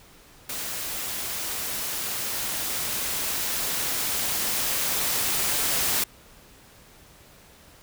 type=noise with level ramp; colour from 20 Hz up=white; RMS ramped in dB=-32 to -24 dBFS; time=0.49-6.04 s; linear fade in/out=5 ms; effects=pink hiss -52 dBFS RMS until 7.82 s